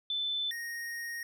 sine / square tone pair in turn, 3520 / 1864.7 Hz, A7 / A#6, 0 / 0 cents, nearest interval major seventh, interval 1100 cents, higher first, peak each -30 / -37 dBFS, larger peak first, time 0.1-0.51 / 0.51-1.23 s, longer second, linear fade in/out 2 ms, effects none

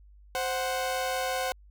sawtooth tone pair together, 522.1 / 740 Hz, C5 / F#5, -4 / 0 cents, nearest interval tritone, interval 604 cents, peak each -27 dBFS, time 0.35-1.52 s, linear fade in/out 0 ms, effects added 50 Hz sine -51 dBFS peak until 1.7 s

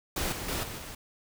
pink noise with level steps, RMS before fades -31 / -37 / -32 / -39 / -42 dBFS, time 0.16-0.95 s, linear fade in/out 5 ms, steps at 0.32 / 0.48 / 0.63 / 0.78 s, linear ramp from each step 5 ms, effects none

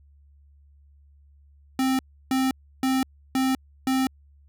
square tone bursts, 262.7 Hz, C4, 7 cents sharp, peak -21 dBFS, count 5, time 1.79-4.07 s, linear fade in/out 2 ms, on 200 ms, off 320 ms, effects added 71 Hz sine -52 dBFS peak until 4.48 s

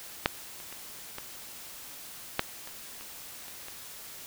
clicks, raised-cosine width 0.3 ms, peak -6 / -30 / -26 / -21 / -8 / -28 / -29 / -30 / -26 dBFS, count 9, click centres 0.259 / 0.602 / 0.726 / 1.184 / 2.394 / 2.674 / 3.01 / 3.482 / 3.684 s, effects white hiss -45 dBFS RMS until 4.26 s

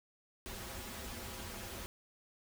pink noise with comb filter, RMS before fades -45 dBFS, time 0.46-1.86 s, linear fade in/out 0 ms, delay 6.7 ms, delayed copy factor -0.8, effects none

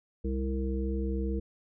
harmonic tone with a mistuned harmonic, 65.6 Hz, C2, 5 cents sharp, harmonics 1 / 3 / 5 / 7, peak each -30 / -35 / -37 / -38 dBFS, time 0.24-1.4 s, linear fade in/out 10 ms, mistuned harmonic 3, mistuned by +19 cents, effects none

